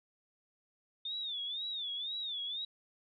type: tone with vibrato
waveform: sine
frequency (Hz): 3592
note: A7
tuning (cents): +35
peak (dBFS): -36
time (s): 1.05-2.65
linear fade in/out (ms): 5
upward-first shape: sine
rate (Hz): 2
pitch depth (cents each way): 140
effects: none